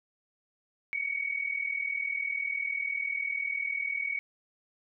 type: tone pair together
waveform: sine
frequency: 2217 / 2257 Hz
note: C#7 / C#7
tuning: 0 / +31 cents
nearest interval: unison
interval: 31 cents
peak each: -33 / -32 dBFS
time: 0.93-4.19 s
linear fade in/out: 0 ms
effects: none